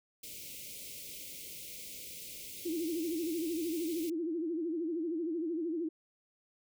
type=band-stop noise; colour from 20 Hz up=white; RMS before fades=-46 dBFS; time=0.23-4.1 s; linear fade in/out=5 ms; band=590 to 2100 Hz; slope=96 dB/octave
type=tone with vibrato; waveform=sine; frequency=329.6 Hz; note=E4; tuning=in tune; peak=-32 dBFS; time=2.65-5.89 s; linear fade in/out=10 ms; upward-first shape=sine; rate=13 Hz; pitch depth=120 cents each way
effects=none

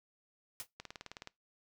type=noise with exponential decay; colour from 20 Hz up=white; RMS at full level=-37 dBFS; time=0.6-0.67 s; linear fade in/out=1 ms; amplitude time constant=15 ms
type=click train; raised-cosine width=0.2 ms; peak=-27 dBFS; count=10; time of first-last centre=0.8-1.274 s; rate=19 Hz
effects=noise-tail reverb RT60 0.2 s tail -23 dB re dry

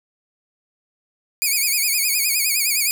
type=tone with vibrato; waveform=5% pulse; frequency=2342 Hz; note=D7; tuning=5 cents flat; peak=-8 dBFS; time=1.42-2.91 s; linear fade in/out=0 ms; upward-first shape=sine; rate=9.7 Hz; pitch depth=120 cents each way; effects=7-bit

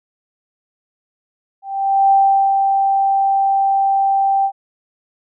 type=tone with ADSR envelope; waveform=sine; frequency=784 Hz; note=G5; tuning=in tune; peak=-8 dBFS; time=1.62-4.52 s; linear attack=490 ms; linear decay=410 ms; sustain=-4 dB; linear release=72 ms; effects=none

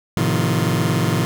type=chord; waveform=sawtooth; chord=F dominant seventh; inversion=first; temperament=just; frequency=109.13 / 130.96 / 157.15 / 174.61 Hz; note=A2 / C3 / Eb3 / F3; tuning=-14 / +2 / +18 / 0 cents; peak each=-18 dBFS; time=0.17-1.25 s; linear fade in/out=0 ms; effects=none

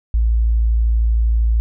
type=tone; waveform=sine; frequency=56.4 Hz; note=A1; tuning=44 cents sharp; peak=-12 dBFS; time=0.14-1.6 s; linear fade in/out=0 ms; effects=none

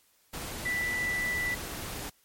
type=tone in noise; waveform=sine; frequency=1975.5 Hz; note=B6; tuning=in tune; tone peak=-28 dBFS; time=0.65-1.55 s; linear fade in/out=10 ms; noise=pink; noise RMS=-38 dBFS; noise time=0.33-2.1 s; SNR=+7 dB; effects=white hiss -66 dBFS RMS until 2.24 s + MP3 64 kbps

